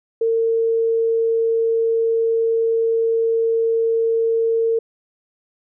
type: tone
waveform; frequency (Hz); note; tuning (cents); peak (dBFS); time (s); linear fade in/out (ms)
sine; 454.9; A#4; -42; -15; 0.21-4.79; 5
effects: none